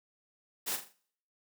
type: noise with echo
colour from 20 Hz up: white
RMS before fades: -34 dBFS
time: 0.66-0.77 s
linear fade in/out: 20 ms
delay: 41 ms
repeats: 4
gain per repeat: -8 dB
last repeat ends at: 0.934 s
effects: noise-tail reverb RT60 0.6 s tail -22 dB re dry + high-pass 200 Hz 12 dB/octave